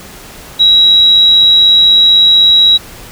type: tone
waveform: sine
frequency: 3868 Hz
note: B7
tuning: 37 cents flat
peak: -3 dBFS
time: 0.59-2.78 s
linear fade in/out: 20 ms
effects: pink hiss -32 dBFS RMS until 3.11 s